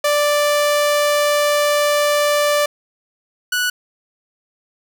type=tone pair in turn; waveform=sawtooth; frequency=587.3 / 1475.2 Hz; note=D5 / F#6; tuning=0 / -6 cents; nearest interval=octave + major third; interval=1594 cents; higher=second; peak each=-10 / -13 dBFS; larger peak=first; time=0.04-2.66 / 3.52-3.7 s; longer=first; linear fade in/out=5 ms; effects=none